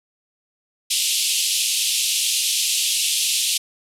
pink band-pass noise, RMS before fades -21 dBFS, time 0.9-3.58 s, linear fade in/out 10 ms, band 2700 to 12000 Hz, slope 48 dB/octave, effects none

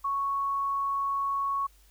sine tone, 1108.7 Hz, C#6, in tune, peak -26 dBFS, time 0.04-1.67 s, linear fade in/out 10 ms, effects added 50 Hz sine -57 dBFS peak until 1.9 s + white hiss -63 dBFS RMS until 1.9 s

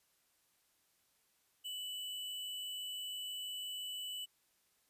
sine tone with sample-and-hold, 2978 Hz, F#7, 11 cents sharp, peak -40 dBFS, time 1.64-4.26 s, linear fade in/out 20 ms, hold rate 11025 Hz, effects white hiss -75 dBFS RMS until 4.89 s + resampled to 32000 Hz

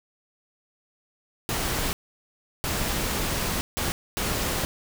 pink noise bursts at uneven times, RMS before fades -27 dBFS, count 4, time 1.49-1.93 / 2.64-3.61 / 3.77-3.92 / 4.17-4.65 s, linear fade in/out 0 ms, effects none

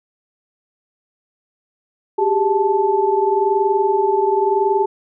sine tone cluster, 385.8 / 406.7 / 875 Hz, G4 / G#4 / A5, -28 / -36 / -10 cents, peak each -18 dBFS, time 2.18-4.86 s, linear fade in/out 10 ms, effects none

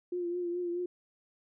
sine tone with vibrato, 351 Hz, F4, 9 cents sharp, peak -31 dBFS, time 0.12-0.86 s, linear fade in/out 5 ms, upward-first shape triangle, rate 4.7 Hz, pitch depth 42 cents each way, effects none

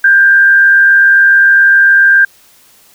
sine tone with frequency modulation, 1588 Hz, G6, 22 cents sharp, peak -3 dBFS, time 0.04-2.25 s, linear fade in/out 5 ms, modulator 87.2 Hz, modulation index 0.44, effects white hiss -45 dBFS RMS until 2.94 s

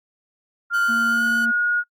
sine tone with pitch glide, 1396.9 to 1442 Hz, F6 to F#6, 0 to -45 cents, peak -17 dBFS, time 0.7-1.84 s, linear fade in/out 50 ms, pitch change +55 cents, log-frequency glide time 1.09-1.24 s
sawtooth tone with vibrato, 1500 Hz, F#6, 23 cents sharp, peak -26 dBFS, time 0.73-1.46 s, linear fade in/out 20 ms, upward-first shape triangle, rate 8.2 Hz, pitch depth 9 cents each way
triangle tone, 230.7 Hz, A#3, 18 cents flat, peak -24 dBFS, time 0.88-1.52 s, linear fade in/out 20 ms
effects noise-tail reverb RT60 0.1 s tail -25 dB re dry + Opus 48 kbps

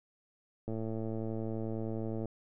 click train, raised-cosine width 2 ms, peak -25 dBFS, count 176, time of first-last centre 0.68-2.257 s, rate 111 Hz, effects none

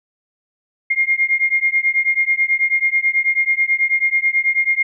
sine beating tone pair, 2122 / 2131.2 Hz, C7 / C7, +24 / +31 cents, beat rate 9.2 Hz, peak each -17 dBFS, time 0.9-4.83 s, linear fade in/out 10 ms, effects none

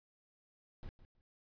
brown noise with echo, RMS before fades -45 dBFS, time 0.83-0.89 s, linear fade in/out 0 ms, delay 160 ms, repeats 2, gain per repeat -14 dB, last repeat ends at 1.21 s, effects resampled to 11025 Hz

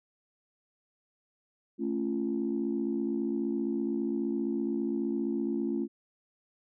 sine chord, A augmented, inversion none, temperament just, 220 / 275 / 343.8 Hz, A3 / C#4 / E#4, 0 / -14 / -27 cents, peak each -32 dBFS, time 1.78-5.88 s, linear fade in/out 50 ms, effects tanh soft clip ceiling -20 dBFS

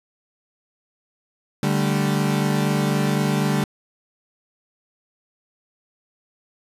35% pulse chord, D suspended fourth, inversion none, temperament equal, 146.83 / 196 / 220 Hz, D3 / G3 / A3, 0 / 0 / 0 cents, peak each -20 / -21 / -24 dBFS, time 1.63-3.64 s, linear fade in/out 2 ms, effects resampled to 32000 Hz

